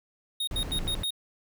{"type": "tone bursts", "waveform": "square", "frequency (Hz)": 3729, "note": "A#7", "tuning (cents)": 0, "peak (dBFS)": -28, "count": 5, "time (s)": [0.4, 1.106], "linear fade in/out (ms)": 5, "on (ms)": 74, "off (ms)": 84}
{"type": "noise", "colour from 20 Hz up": "brown", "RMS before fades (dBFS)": -33, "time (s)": [0.51, 1.03], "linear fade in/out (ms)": 2}
{"type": "click train", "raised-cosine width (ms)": 0.3, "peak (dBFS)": -25, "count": 6, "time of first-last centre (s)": [0.63, 1.033], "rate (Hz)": 12.4}
{"effects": []}